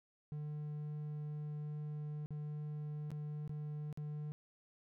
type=tone with dropouts; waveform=triangle; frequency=149.8 Hz; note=D3; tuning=35 cents sharp; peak=-38 dBFS; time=0.32-4.32 s; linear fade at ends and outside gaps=0 ms; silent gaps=2.26-2.306 / 3.105-3.116 / 3.477-3.494 / 3.927-3.974 s; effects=none